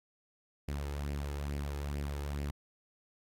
sawtooth tone with flanger, 71.7 Hz, D2, 41 cents flat, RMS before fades -37 dBFS, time 0.68-2.51 s, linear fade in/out 5 ms, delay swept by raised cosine 0.39 to 2.39 ms, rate 2.3 Hz, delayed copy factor +0.5, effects AAC 64 kbps

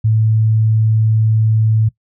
sine tone, 110 Hz, A2, in tune, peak -10 dBFS, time 0.04-1.89 s, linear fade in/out 10 ms, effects noise-tail reverb RT60 0.1 s tail -19 dB re dry

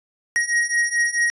square beating tone pair, 1884 / 1888.6 Hz, A#6 / A#6, +18 / +22 cents, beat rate 4.6 Hz, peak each -23 / -21 dBFS, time 0.36-1.3 s, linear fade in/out 0 ms, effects resampled to 24000 Hz

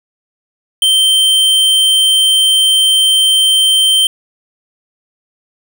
square tone, 3120 Hz, G7, 9 cents flat, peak -8 dBFS, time 0.82-4.07 s, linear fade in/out 2 ms, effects none

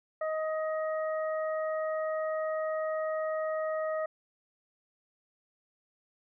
harmonic tone, 628 Hz, D#5, 16 cents sharp, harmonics 1 / 2 / 3, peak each -30 / -38 / -43 dBFS, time 0.21-4.06 s, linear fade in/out 5 ms, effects none

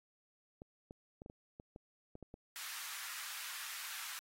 clicks, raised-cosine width 2 ms, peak -36 dBFS, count 10, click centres 0.619 / 0.909 / 1.219 / 1.261 / 1.299 / 1.599 / 1.761 / 2.154 / 2.227 / 2.341 s
pink high-pass noise, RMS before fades -46 dBFS, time 2.56-4.19 s, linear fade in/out 0 ms, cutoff 1200 Hz, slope 24 dB/octave
effects AAC 48 kbps

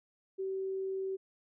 sine tone, 383.3 Hz, G4, 39 cents flat, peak -33 dBFS, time 0.38-1.17 s, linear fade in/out 20 ms, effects none

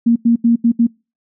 sine tone bursts at uneven times, 233.4 Hz, A#3, 2 cents sharp, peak -8 dBFS, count 5, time 0.06-0.16 / 0.25-0.36 / 0.44-0.56 / 0.64-0.72 / 0.79-0.87 s, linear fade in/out 10 ms, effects noise-tail reverb RT60 0.3 s tail -26 dB re dry

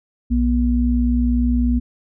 sine tone pair together, 61 / 242.2 Hz, B1 / B3, -21 / -34 cents, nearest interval 2 octaves, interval 2387 cents, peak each -17 dBFS, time 0.3-1.8 s, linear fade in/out 20 ms, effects none

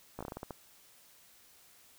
slowing click train, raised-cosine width 1 ms, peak -26 dBFS, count 9, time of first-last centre 0.19-0.507 s, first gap 16 ms, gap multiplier 1.25, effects white hiss -61 dBFS RMS until 1.98 s

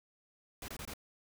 pink noise bursts, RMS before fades -44 dBFS, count 4, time 0.62-0.937 s, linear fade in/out 2 ms, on 62 ms, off 23 ms, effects none

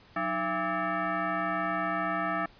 sine tone with frequency modulation, 310 Hz, D#4, 6 cents flat, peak -27 dBFS, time 0.16-2.46 s, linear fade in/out 5 ms, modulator 493 Hz, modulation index 3.2, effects pink hiss -57 dBFS RMS until 2.59 s + resampled to 11025 Hz

